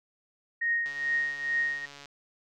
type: tone with tremolo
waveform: sine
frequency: 1864.7 Hz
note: A#6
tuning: in tune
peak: -23 dBFS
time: 0.61-1.86 s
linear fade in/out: 10 ms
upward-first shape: triangle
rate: 2.3 Hz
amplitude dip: 80%
type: click train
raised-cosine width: 0.2 ms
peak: -29 dBFS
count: 171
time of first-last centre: 0.86-2.057 s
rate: 142 Hz
effects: none